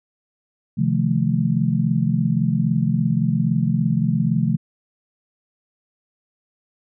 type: chord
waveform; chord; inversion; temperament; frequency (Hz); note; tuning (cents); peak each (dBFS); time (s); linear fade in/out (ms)
sine; F dominant seventh; second; just; 130.96 / 157.15 / 174.61 / 218.3; C3 / Eb3 / F3 / A3; +2 / +18 / 0 / -13; -22; 0.77-4.57; 20
effects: none